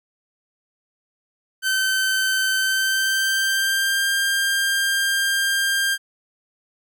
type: tone with pitch glide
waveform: sawtooth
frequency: 1539 to 1596 Hz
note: G6 to G6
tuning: -32 to +31 cents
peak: -15 dBFS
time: 1.62-5.98 s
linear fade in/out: 50 ms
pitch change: +63 cents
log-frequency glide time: 2.57-4.09 s
effects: none